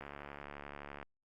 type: click train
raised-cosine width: 0.5 ms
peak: -30 dBFS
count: 74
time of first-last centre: 0.01-1.028 s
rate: 71.7 Hz
effects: Opus 48 kbps